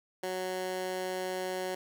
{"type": "tone with high-pass filter", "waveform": "15% pulse", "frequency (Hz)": 185, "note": "F#3", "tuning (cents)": 0, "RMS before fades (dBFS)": -35, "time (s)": [0.23, 1.75], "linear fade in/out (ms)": 5, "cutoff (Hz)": 370, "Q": 1.1, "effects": []}